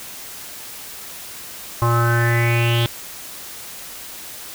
square tone with low-pass filter sweep, 117.5 Hz, A#2, 14 cents sharp, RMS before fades -17 dBFS, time 1.82-2.86 s, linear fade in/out 0 ms, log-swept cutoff 1100 to 3400 Hz, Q 7.1, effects white hiss -35 dBFS RMS until 4.54 s

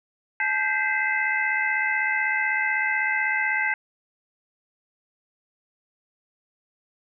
sine tone cluster, 862 / 1569 / 1991 / 2067 / 2590 Hz, A5 / G6 / B6 / C7 / E7, -36 / +1 / +14 / -22 / -31 cents, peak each -30 / -25 / -30 / -26 / -33 dBFS, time 0.4-3.74 s, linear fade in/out 2 ms, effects none

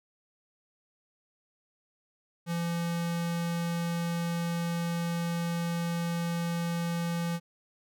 square tone with notch filter, 170 Hz, F3, 46 cents flat, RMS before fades -31 dBFS, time 2.46-7.4 s, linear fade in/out 50 ms, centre 360 Hz, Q 1.6, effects none

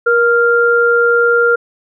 sine tone pair together, 473.4 / 1395 Hz, A#4 / F6, +27 / -2 cents, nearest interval octave + perfect fifth, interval 1871 cents, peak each -11 dBFS, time 0.06-1.56 s, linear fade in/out 10 ms, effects none

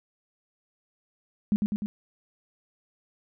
sine tone with echo, 207.7 Hz, G#3, in tune, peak -19 dBFS, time 1.52-1.56 s, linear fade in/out 0 ms, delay 100 ms, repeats 3, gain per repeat -3 dB, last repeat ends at 1.86 s, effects none

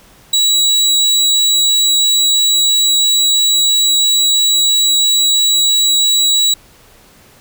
30% pulse tone, 3899 Hz, B7, 23 cents flat, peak -7 dBFS, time 0.33-6.54 s, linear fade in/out 5 ms, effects pink hiss -45 dBFS RMS until 7.4 s

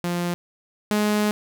sawtooth tone pair in turn, 174.61 / 209.9 Hz, F3 / G#3, 0 / +19 cents, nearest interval minor third, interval 319 cents, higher second, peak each -19 / -15 dBFS, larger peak second, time 0.04-0.34 / 0.91-1.31 s, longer second, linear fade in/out 0 ms, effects none

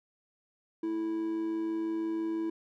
triangle tone with amplitude modulation, 328 Hz, E4, 9 cents flat, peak -26 dBFS, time 0.83-2.5 s, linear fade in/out 5 ms, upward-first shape sine, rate 106 Hz, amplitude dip 40%, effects none

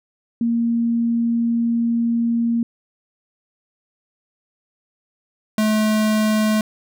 sine / square tone pair in turn, 233.1 / 215.4 Hz, A#3 / A3, 0 / -37 cents, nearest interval minor second, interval 137 cents, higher first, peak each -16 dBFS, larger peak neither, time 0.41-2.63 / 5.58-6.61 s, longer first, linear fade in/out 2 ms, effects none

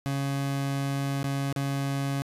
30% pulse tone with dropouts, 138.59 Hz, C#3, in tune, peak -24 dBFS, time 0.06-2.22 s, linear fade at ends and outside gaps 0 ms, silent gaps 1.23-1.242 / 1.526-1.562 s, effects resampled to 32000 Hz

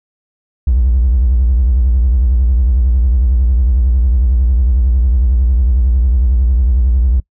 triangle tone with vibrato, 61.74 Hz, B1, in tune, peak -5 dBFS, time 0.67-7.2 s, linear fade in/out 5 ms, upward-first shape triangle, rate 11 Hz, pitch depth 230 cents each way, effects noise-tail reverb RT60 0.1 s tail -25 dB re dry + tanh soft clip ceiling -4 dBFS

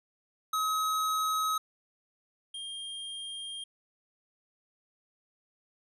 square tone pair in turn, 1274 / 3210 Hz, D#6 / G7, +41 / +40 cents, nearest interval octave + major third, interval 1599 cents, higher second, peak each -28 / -38 dBFS, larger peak first, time 0.53-1.58 / 2.54-3.64 s, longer second, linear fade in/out 5 ms, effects resampled to 32000 Hz

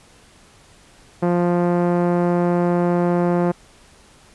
5% pulse tone with low-pass filter, 175 Hz, F3, 4 cents sharp, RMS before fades -18 dBFS, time 1.22-3.52 s, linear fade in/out 10 ms, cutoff 480 Hz, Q 0.58, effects pink hiss -50 dBFS RMS until 4.34 s + resampled to 24000 Hz

